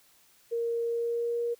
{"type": "tone with pitch glide", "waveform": "sine", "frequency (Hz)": [466.2, 472.4], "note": ["A#4", "A#4"], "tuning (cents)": [0, 23], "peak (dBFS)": -27, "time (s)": [0.51, 1.55], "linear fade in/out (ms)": 20, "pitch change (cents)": 23, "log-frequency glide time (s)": [0.84, 1.42], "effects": ["white hiss -62 dBFS RMS until 1.59 s"]}